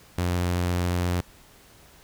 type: tone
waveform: sawtooth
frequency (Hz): 88.6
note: F2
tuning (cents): +25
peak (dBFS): -19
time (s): 0.18-1.21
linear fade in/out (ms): 5
effects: pink hiss -53 dBFS RMS until 2.03 s